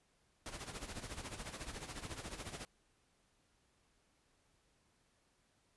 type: noise with tremolo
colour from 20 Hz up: pink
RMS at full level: -44 dBFS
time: 0.46-2.65 s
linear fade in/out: 0 ms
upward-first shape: sine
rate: 14 Hz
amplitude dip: 70%
effects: pink hiss -75 dBFS RMS until 5.76 s + resampled to 24000 Hz